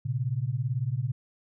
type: beating tone pair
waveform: sine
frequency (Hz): 116.54 / 134.54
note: A#2 / C3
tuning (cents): 0 / +49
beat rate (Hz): 18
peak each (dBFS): -29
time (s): 0.05-1.12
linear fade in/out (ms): 10
effects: none